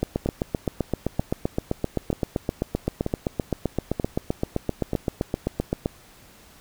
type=two click trains; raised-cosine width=2 ms; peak=-9 / -11 dBFS; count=46 / 6; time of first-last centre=0.03-5.859 / 0.26-4.933 s; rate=7.72 / 1.07 Hz; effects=pink hiss -51 dBFS RMS until 6.6 s